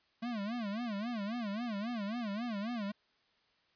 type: tone with vibrato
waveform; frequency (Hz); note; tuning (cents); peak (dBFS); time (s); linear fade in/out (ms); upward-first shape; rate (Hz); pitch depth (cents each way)
square; 220; A3; 0; -36; 0.22-2.92; 10; sine; 3.7; 190
effects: white hiss -72 dBFS RMS until 3.75 s + resampled to 11025 Hz